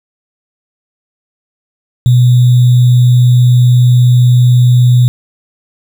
sine tone with sample-and-hold, 123.47 Hz, B2, in tune, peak -3 dBFS, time 2.06-5.08 s, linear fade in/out 0 ms, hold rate 3675 Hz, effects none

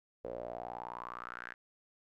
sawtooth tone with band-pass filter sweep, 59.7 Hz, A#1, 42 cents sharp, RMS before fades -44 dBFS, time 0.24-1.54 s, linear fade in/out 10 ms, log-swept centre 500 to 1700 Hz, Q 6.1, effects none

